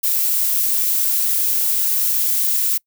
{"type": "noise", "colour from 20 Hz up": "violet", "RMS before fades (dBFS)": -18, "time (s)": [0.03, 2.78], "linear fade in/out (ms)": 10, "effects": ["noise-tail reverb RT60 0.1 s tail -25 dB re dry"]}